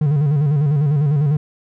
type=tone with vibrato; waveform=triangle; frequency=145.9 Hz; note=D3; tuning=11 cents flat; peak=-11 dBFS; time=0.01-1.37 s; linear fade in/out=5 ms; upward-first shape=square; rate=10 Hz; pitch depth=77 cents each way; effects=none